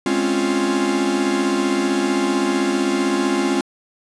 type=chord; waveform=45% pulse; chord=Db major seventh; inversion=second; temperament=equal; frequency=207.7 / 261.6 / 277.2 / 349.2 Hz; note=Ab3 / C4 / Db4 / F4; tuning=0 / 0 / 0 / 0 cents; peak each=-25 / -24 / -22 / -21 dBFS; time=0.06-3.61 s; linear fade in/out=2 ms; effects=resampled to 22050 Hz